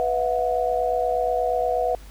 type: chord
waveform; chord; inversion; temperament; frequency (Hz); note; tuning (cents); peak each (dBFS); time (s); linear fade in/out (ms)
sine; B suspended fourth; none; equal with one note detuned; 493.9 / 659.3 / 727.7; B4 / E5 / F#5; 0 / 0 / -29; -24 / -25 / -24; 0-1.95; 0
effects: added 50 Hz sine -40 dBFS peak until 2.1 s + pink hiss -50 dBFS RMS until 2.1 s